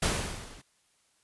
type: noise with level ramp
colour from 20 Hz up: pink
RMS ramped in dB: -24 to -52 dBFS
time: 0.02-0.62 s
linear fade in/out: 10 ms
effects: white hiss -69 dBFS RMS until 1.23 s + resampled to 24000 Hz